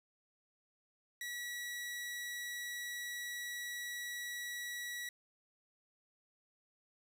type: tone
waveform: sawtooth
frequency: 1935 Hz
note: B6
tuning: 36 cents flat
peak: -37 dBFS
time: 1.21-5.09 s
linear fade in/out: 2 ms
effects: none